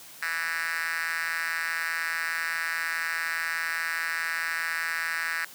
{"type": "tone with high-pass filter", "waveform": "5% pulse", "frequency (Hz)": 164.81, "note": "E3", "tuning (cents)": 0, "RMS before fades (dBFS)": -30, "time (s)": [0.22, 5.45], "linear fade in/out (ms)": 5, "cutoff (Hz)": 1700, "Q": 3.6, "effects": ["white hiss -47 dBFS RMS until 5.54 s", "high-pass 100 Hz 12 dB/octave"]}